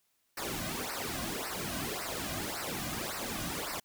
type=noise with flanger; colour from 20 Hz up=pink; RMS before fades=-37 dBFS; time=0.37-3.8 s; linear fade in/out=5 ms; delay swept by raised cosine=0.29 to 2.29 ms; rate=1.8 Hz; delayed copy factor=-0.85; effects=white hiss -75 dBFS RMS until 3.84 s